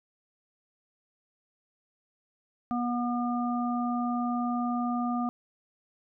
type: harmonic tone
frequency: 241.8 Hz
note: B3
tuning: 36 cents flat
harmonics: 1 / 3 / 5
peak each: -28 / -33 / -35 dBFS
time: 2.71-5.29 s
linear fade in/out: 0 ms
effects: none